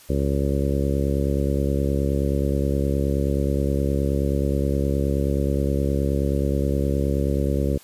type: harmonic tone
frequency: 69.5 Hz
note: C#2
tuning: 5 cents sharp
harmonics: 1 / 2 / 3 / 4 / 5 / 6 / 7 / 8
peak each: -23 / -26 / -28 / -29 / -30 / -31 / -31 / -32 dBFS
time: 0.09-7.78 s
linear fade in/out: 10 ms
effects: white hiss -49 dBFS RMS until 7.83 s + resampled to 32000 Hz